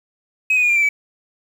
sine tone with pitch steps, 2542 / 2490 / 2438 / 2388 / 2339 / 2291 Hz, D#7 / D#7 / D#7 / D7 / D7 / D7, +36 / +1 / -36 / +28 / -8 / -44 cents, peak -11 dBFS, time 0.5-0.89 s, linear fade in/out 5 ms, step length 65 ms, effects tanh soft clip ceiling -11 dBFS + 7-bit

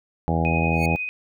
harmonic tone, 82.1 Hz, E2, 6 cents flat, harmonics 1 / 2 / 3 / 4 / 5 / 6 / 7 / 8 / 9 / 10, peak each -25 / -23 / -29 / -31 / -34 / -31 / -34 / -33 / -32 / -28 dBFS, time 0.28-0.96 s, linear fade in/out 0 ms
sine tone with tremolo, 2500 Hz, D#7, 8 cents sharp, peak -24 dBFS, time 0.45-1.09 s, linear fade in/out 0 ms, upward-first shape sine, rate 11 Hz, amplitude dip 35%
sawtooth tone with exponential growth, 2221 Hz, C#7, 3 cents sharp, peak -26 dBFS, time 0.7-0.86 s, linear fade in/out 5 ms, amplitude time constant 34 ms
effects none

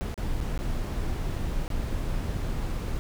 brown noise with dropouts, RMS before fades -29 dBFS, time 0.01-2.99 s, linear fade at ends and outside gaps 0 ms, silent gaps 0.142-0.177 / 0.403-0.411 / 0.576-0.59 / 1.679-1.702 s, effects none

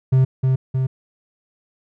triangle tone with echo, 130.81 Hz, C3, in tune, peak -9 dBFS, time 0.12-0.25 s, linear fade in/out 10 ms, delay 310 ms, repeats 2, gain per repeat -3 dB, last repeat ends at 0.87 s, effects none

